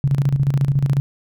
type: tone with tremolo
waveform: sine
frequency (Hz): 138.59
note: C#3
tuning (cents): 0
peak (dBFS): -12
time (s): 0.04-1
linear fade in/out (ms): 0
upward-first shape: square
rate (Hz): 14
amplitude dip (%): 65
effects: none